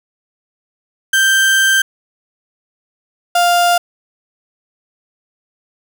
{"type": "tone pair in turn", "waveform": "35% pulse", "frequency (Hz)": [1568, 700.1], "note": ["G6", "F5"], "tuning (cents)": [0, 4], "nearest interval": "octave + major second", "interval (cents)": 1396, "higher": "first", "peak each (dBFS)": -8, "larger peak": "neither", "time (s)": [[1.13, 1.82], [3.35, 3.78]], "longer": "first", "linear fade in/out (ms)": 5, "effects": []}